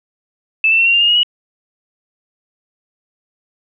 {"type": "tone with pitch steps", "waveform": "sine", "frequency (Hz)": [2631, 2671, 2711, 2752, 2794, 2836, 2879, 2923], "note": ["E7", "E7", "E7", "F7", "F7", "F7", "F#7", "F#7"], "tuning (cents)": [-4, 22, 48, -26, 0, 26, -48, -22], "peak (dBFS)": -9, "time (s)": [0.64, 1.232], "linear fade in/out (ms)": 2, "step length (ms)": 74, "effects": []}